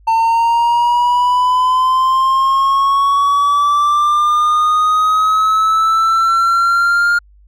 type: linear sweep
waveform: triangle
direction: up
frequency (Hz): 899 to 1412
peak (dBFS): -8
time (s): 0.07-7.19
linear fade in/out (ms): 10
effects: added 50 Hz sine -43 dBFS peak until 7.47 s